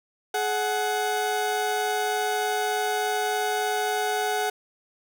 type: tone pair together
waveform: 30% pulse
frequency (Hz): 423.2 / 743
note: G#4 / F#5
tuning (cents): +33 / +7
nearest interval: minor seventh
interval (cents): 974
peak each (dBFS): -25 / -23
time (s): 0.34-4.5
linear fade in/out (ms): 5
effects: none